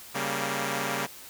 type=chord; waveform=5% pulse; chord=G diminished; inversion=second; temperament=equal; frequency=138.59 / 196 / 233.1 Hz; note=Db3 / G3 / Bb3; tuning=0 / 0 / 0 cents; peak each=-21 dBFS; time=0.14-1.07 s; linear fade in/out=20 ms; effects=white hiss -46 dBFS RMS until 1.29 s